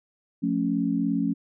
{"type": "chord", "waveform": "sine", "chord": "F augmented", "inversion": "none", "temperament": "equal with one note detuned", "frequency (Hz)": [176.85, 220, 277.2], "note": ["F3", "A3", "C#4"], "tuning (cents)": [22, 0, 0], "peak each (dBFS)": [-28, -27, -25], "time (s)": [0.42, 1.34], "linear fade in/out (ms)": 20, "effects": []}